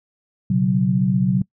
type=chord; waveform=sine; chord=B suspended second; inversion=none; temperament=equal with one note detuned; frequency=123.47 / 138.59 / 186.71 Hz; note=B2 / C#3 / F#3; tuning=0 / 0 / +16 cents; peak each=-22 / -21 / -17 dBFS; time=0.5-1.42 s; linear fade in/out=5 ms; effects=noise-tail reverb RT60 0.1 s tail -24 dB re dry